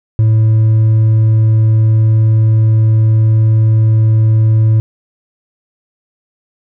sine tone with hard clipping, 110.1 Hz, A2, 2 cents sharp, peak -7 dBFS, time 0.19-4.8 s, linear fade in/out 0 ms, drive 2 dB, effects none

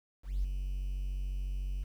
triangle tone with ADSR envelope, 46.98 Hz, F#1, 27 cents sharp, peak -23 dBFS, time 0.23-1.84 s, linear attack 210 ms, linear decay 6 ms, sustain -7 dB, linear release 11 ms, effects tanh soft clip ceiling -25 dBFS + 10-bit

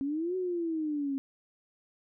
sine exponential two-way sweep, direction up then down, 268.7 to 375.2 to 268.7 Hz, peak -29 dBFS, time 0.01-1.18 s, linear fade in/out 0 ms, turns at 0.36 s, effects none

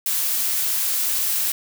blue noise, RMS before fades -22 dBFS, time 0.06-1.52 s, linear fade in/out 2 ms, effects none

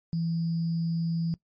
sine tone with sample-and-hold, 166.1 Hz, E3, 13 cents sharp, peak -25 dBFS, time 0.13-1.34 s, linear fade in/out 0 ms, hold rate 4900 Hz, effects noise-tail reverb RT60 0.1 s tail -20 dB re dry + MP3 32 kbps

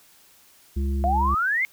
harmonic tone, 68.6 Hz, C#2, 17 cents flat, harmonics 1 / 3 / 5, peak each -22 / -32 / -36 dBFS, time 0.76-1.35 s, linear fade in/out 10 ms
sine exponential sweep, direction up, 673 to 2190 Hz, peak -20 dBFS, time 1.04-1.65 s, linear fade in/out 0 ms
effects white hiss -55 dBFS RMS until 1.72 s

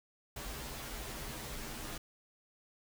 pink noise with comb filter, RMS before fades -43 dBFS, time 0.36-1.98 s, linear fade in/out 5 ms, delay 11 ms, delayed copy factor -0.9, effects none

